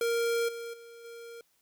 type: tone with level steps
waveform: square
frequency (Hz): 466.2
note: A#4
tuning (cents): 0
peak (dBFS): -27 / -38 / -48 / -44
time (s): 0.01-1.41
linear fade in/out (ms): 2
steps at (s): 0.48 / 0.73 / 1.04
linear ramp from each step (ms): 10
effects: white hiss -71 dBFS RMS until 1.61 s